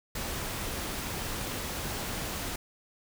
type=noise; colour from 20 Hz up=pink; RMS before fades=-35 dBFS; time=0.15-2.56 s; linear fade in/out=5 ms; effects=none